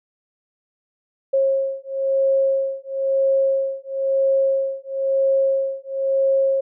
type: beating tone pair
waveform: sine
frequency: 540 / 541 Hz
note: C#5 / C#5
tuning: -45 / -42 cents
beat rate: 1 Hz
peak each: -20 dBFS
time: 1.33-6.61 s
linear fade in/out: 10 ms
effects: none